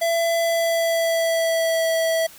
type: tone with pitch glide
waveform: square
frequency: 670 to 653.6 Hz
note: E5 to E5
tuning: +28 to -15 cents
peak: -19 dBFS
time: 0.01-2.27 s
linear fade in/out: 10 ms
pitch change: -43 cents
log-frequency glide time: 0.38-1.88 s
effects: white hiss -45 dBFS RMS until 2.38 s